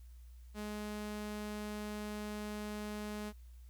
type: tone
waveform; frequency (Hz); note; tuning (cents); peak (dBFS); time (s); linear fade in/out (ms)
sawtooth; 210; G#3; +19; -36; 0.54-3.33; 50
effects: added 60 Hz sine -51 dBFS peak until 3.69 s + white hiss -72 dBFS RMS until 3.69 s